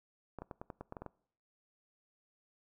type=clicks; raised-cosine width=1 ms; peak=-29 dBFS; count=10; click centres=0.387 / 0.42 / 0.512 / 0.615 / 0.702 / 0.81 / 0.924 / 0.968 / 1.02 / 1.063 s; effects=noise-tail reverb RT60 0.6 s tail -23 dB re dry